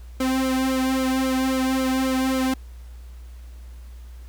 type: tone with flanger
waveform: sawtooth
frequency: 261.6 Hz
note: C4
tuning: in tune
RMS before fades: -22 dBFS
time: 0.2-2.54 s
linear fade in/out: 5 ms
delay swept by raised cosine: 1.1 to 2.3 ms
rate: 3.7 Hz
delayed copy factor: -1
effects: added 60 Hz sine -37 dBFS peak until 4.28 s + pink hiss -56 dBFS RMS until 4.28 s